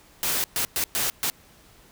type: noise bursts at uneven times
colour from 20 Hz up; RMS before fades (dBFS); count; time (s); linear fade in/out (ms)
white; -25; 5; 0.23-0.44 / 0.56-0.65 / 0.76-0.84 / 0.95-1.1 / 1.23-1.3; 0
effects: pink hiss -54 dBFS RMS until 1.91 s